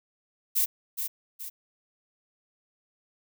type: noise with echo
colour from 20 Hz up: violet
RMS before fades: -24 dBFS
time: 0.55-0.66 s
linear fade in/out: 20 ms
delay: 420 ms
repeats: 2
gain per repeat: -7 dB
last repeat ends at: 1.5 s
effects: none